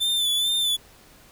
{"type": "tone with vibrato", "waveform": "45% pulse", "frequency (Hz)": 3520, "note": "A7", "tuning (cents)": 0, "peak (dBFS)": -20, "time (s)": [0, 0.77], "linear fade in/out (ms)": 20, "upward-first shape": "sine", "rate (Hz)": 2.3, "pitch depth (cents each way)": 46, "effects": ["pink hiss -52 dBFS RMS until 1.31 s"]}